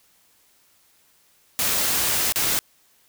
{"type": "noise with dropouts", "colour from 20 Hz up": "white", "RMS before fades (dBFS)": -22, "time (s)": [1.59, 2.59], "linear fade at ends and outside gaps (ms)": 0, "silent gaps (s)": [2.323, 2.359], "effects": ["white hiss -60 dBFS RMS until 3.08 s"]}